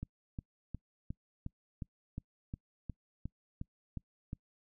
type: click train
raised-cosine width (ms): 5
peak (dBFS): -27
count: 13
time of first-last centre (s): 0.03-4.331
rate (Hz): 2.79
effects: noise-tail reverb RT60 0.1 s tail -26 dB re dry